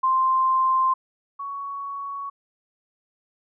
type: tone pair in turn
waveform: sine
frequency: 1046.5 / 1117.2 Hz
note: C6 / C#6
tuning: 0 / +13 cents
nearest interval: minor second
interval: 113 cents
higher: second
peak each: -17 / -29 dBFS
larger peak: first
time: 0.03-0.94 / 1.39-2.3 s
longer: neither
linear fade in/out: 10 ms
effects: none